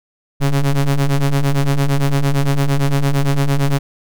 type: ring-modulated tone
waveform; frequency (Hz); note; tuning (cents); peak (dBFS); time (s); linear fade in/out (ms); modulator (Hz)
square; 69.3; C#2; 0; -10; 0.4-3.79; 20; 73.7
effects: none